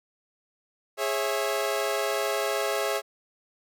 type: chord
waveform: sawtooth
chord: C# minor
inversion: second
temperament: equal with one note detuned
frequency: 415.3 / 546.1 / 659.3 Hz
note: G#4 / C#5 / E5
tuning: 0 / -26 / 0 cents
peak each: -26 dBFS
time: 0.97-3.02 s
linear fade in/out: 50 ms
effects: none